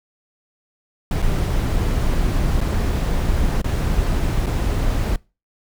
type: noise with dropouts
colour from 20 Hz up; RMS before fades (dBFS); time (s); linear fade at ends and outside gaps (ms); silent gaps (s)
brown; -19; 1.11-5.16; 2; 1.22-1.224 / 2.607-2.612 / 3.617-3.643 / 4.461-4.466
effects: noise-tail reverb RT60 0.3 s tail -24 dB re dry